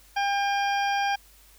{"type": "harmonic tone", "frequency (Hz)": 801, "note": "G5", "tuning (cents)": 37, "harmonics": [1, 2, 3, 4, 6, 7], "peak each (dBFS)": [-24, -30, -34, -36, -40, -41], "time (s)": [0.16, 1.16], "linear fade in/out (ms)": 10, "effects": ["added 50 Hz sine -56 dBFS peak until 1.58 s", "white hiss -56 dBFS RMS until 1.58 s"]}